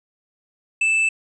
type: tone with tanh clipping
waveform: triangle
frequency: 2637 Hz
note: E7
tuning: in tune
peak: -17 dBFS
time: 0.81-1.09 s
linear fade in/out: 5 ms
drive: 10 dB
effects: resampled to 24000 Hz